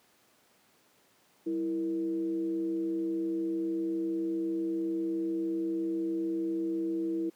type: tone with frequency modulation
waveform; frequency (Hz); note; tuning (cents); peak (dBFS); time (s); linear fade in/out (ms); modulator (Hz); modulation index
sine; 329.6; E4; 0; -28; 1.46-7.3; 10; 137; 0.46
effects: pink hiss -65 dBFS RMS until 7.35 s + high-pass 200 Hz 12 dB/octave